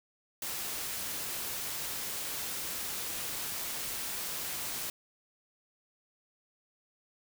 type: noise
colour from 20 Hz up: white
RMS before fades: -37 dBFS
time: 0.42-4.9 s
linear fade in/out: 2 ms
effects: none